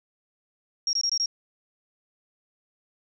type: tone bursts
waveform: sine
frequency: 5588 Hz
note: F8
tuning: in tune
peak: -22 dBFS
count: 5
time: 0.87-1.259 s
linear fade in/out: 2 ms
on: 61 ms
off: 21 ms
effects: none